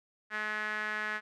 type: tone with band-pass filter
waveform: sawtooth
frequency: 212.9 Hz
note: G#3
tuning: 43 cents sharp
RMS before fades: -35 dBFS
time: 0.3-1.21 s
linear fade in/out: 50 ms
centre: 1700 Hz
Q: 4.6
effects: none